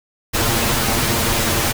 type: noise with comb filter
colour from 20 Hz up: pink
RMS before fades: -18 dBFS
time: 0.33-1.73 s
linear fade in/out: 20 ms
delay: 8.7 ms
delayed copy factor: +0.8
effects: none